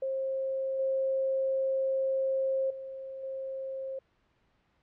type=tone with level steps; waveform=sine; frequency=533 Hz; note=C5; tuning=32 cents sharp; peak=-29 / -26 / -38 / -34 dBFS; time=0.02-3.99 s; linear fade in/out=5 ms; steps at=0.79 / 2.7 / 3.23 s; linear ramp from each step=5 ms; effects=pink hiss -71 dBFS RMS until 4.82 s + low-pass 3000 Hz 12 dB/octave